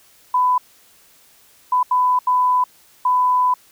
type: tone bursts at uneven times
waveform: sine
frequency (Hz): 1000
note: B5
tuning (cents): +21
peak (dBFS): -13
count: 5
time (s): 0.34-0.58 / 1.72-1.83 / 1.91-2.19 / 2.27-2.64 / 3.05-3.54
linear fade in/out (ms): 5
effects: white hiss -52 dBFS RMS until 3.71 s